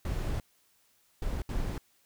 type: noise bursts at uneven times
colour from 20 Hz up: brown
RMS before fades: -32 dBFS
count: 3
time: 0.05-0.4 / 1.22-1.42 / 1.49-1.78 s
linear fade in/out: 2 ms
effects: white hiss -68 dBFS RMS until 2.05 s